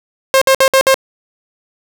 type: tone bursts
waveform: sawtooth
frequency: 533 Hz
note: C5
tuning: 32 cents sharp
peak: -3 dBFS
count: 5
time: 0.34-0.943 s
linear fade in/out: 0 ms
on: 75 ms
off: 57 ms
effects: none